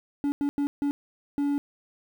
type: tone bursts at uneven times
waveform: triangle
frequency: 285.4 Hz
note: D4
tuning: 49 cents flat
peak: -21 dBFS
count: 5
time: 0.24-0.32 / 0.41-0.49 / 0.58-0.67 / 0.82-0.91 / 1.38-1.58 s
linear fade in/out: 0 ms
effects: 9-bit